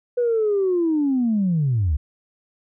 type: linear sweep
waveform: sine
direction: down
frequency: 493.9 to 65.41 Hz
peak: -16 dBFS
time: 0.17-1.97 s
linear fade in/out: 10 ms
effects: tanh soft clip ceiling -13 dBFS